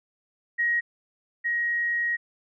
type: tone pair in turn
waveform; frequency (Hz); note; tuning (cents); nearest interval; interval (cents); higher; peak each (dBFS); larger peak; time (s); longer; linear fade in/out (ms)
sine; 1889 / 1889; A#6 / A#6; +22 / +22; unison; 0; neither; -21 / -23; first; 0.58-0.81 / 1.44-2.17; second; 20
effects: none